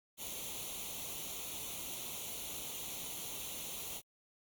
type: noise with comb filter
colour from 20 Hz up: white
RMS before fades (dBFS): -43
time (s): 0.17-4.02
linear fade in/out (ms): 50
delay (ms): 0.3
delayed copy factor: +0.75
effects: Opus 48 kbps